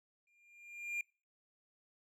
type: tone with exponential growth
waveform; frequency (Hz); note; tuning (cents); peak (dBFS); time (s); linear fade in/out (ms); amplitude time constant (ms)
triangle; 2400; D7; +37; -32; 0.27-1.01; 2; 160
effects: noise-tail reverb RT60 0.4 s tail -26 dB re dry